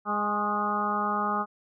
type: harmonic tone with a mistuned harmonic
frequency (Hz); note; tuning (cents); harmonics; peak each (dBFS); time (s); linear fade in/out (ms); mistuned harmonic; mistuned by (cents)
207; G#3; -5; 1 / 2 / 3 / 4 / 5 / 6 / 7; -33 / -37 / -38 / -31 / -34 / -28 / -39; 0.05-1.46; 50; 5; +43
effects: none